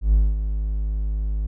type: tone with ADSR envelope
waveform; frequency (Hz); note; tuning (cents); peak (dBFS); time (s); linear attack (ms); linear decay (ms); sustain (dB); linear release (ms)
triangle; 51.91; G#1; 0; -9; 0.01-1.47; 120; 220; -10; 10
effects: tanh soft clip ceiling -5 dBFS